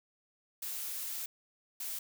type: noise bursts at uneven times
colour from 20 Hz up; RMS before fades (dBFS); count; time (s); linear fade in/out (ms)
blue; -39; 2; 0.62-1.26 / 1.8-1.99; 5
effects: none